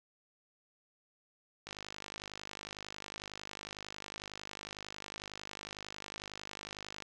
click train, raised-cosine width 0.2 ms, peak -25 dBFS, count 274, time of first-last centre 1.67-7.023 s, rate 51 Hz, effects none

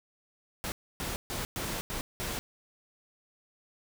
pink noise bursts at uneven times, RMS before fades -35 dBFS, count 6, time 0.64-0.72 / 1-1.16 / 1.3-1.45 / 1.56-1.81 / 1.9-2.01 / 2.2-2.39 s, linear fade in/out 0 ms, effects none

